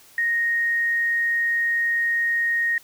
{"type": "tone", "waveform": "sine", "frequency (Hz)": 1864.7, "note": "A#6", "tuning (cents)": 0, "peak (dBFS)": -19, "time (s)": [0.18, 2.78], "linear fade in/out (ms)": 2, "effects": ["white hiss -51 dBFS RMS until 2.83 s"]}